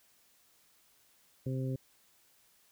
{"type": "harmonic tone", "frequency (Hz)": 131.1, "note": "C3", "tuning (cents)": 4, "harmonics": [1, 2, 3, 4], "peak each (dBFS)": [-33, -39, -43, -45], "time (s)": [1.46, 1.76], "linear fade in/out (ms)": 5, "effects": ["white hiss -67 dBFS RMS until 2.71 s"]}